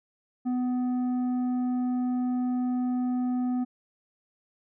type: tone with tanh clipping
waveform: sine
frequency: 249.7 Hz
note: B3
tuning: 19 cents sharp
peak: -26 dBFS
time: 0.45-3.65 s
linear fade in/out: 20 ms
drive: 7 dB
effects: none